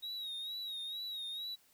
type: tone with vibrato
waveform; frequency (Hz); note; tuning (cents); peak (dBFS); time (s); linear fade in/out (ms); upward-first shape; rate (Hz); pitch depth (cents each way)
triangle; 3800; A#7; +33; -38; 0.02-1.56; 20; sine; 2.2; 67
effects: white hiss -68 dBFS RMS until 1.73 s